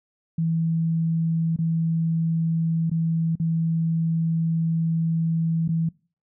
sine tone with dropouts, 163.8 Hz, E3, 11 cents flat, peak -20 dBFS, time 0.38-5.89 s, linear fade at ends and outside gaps 5 ms, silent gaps 1.563-1.587 / 2.898-2.914 / 3.355-3.398 / 5.679-5.689 s, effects noise-tail reverb RT60 0.4 s tail -24 dB re dry

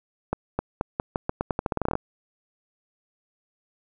accelerating click train, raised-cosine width 1 ms, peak -10 dBFS, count 18, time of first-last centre 0.33-1.954 s, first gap 260 ms, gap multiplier 0.85, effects none

